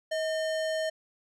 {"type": "tone with sample-and-hold", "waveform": "sine", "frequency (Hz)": 635, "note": "D#5", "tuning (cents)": 35, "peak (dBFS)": -27, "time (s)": [0.11, 0.9], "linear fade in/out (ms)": 10, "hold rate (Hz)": 2450, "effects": ["low-pass 7000 Hz 12 dB/octave"]}